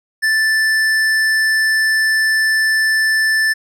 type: tone with hard clipping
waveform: triangle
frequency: 1760 Hz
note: A6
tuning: in tune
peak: -14 dBFS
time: 0.22-3.54 s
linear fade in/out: 20 ms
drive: 15 dB
effects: none